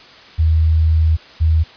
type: tone pair in turn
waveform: sine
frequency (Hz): 79.8 / 79.8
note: D#2 / D#2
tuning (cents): +44 / +44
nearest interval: unison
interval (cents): 0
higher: neither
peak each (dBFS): -10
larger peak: neither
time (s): 0.38-1.17 / 1.4-1.64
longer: first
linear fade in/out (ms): 20
effects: white hiss -41 dBFS RMS until 1.76 s + resampled to 11025 Hz